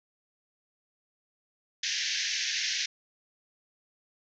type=band-pass noise; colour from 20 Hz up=white; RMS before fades=-31 dBFS; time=1.83-2.86 s; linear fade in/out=5 ms; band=1600 to 6400 Hz; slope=96 dB/octave; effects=none